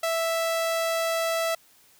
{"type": "tone", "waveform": "sawtooth", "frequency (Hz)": 659.3, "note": "E5", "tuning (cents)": 0, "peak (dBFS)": -20, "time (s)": [0.03, 1.55], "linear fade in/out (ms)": 5, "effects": ["white hiss -58 dBFS RMS until 1.99 s"]}